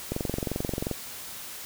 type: click train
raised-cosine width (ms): 2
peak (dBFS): -15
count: 19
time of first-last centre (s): 0.12-0.913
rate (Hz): 22.7
effects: white hiss -40 dBFS RMS until 1.65 s